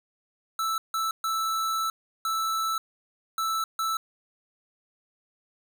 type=tone bursts at uneven times; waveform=square; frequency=1318.5 Hz; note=E6; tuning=in tune; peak=-26 dBFS; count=6; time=0.59-0.78 / 0.94-1.11 / 1.24-1.9 / 2.25-2.78 / 3.38-3.64 / 3.79-3.97 s; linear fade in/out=2 ms; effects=none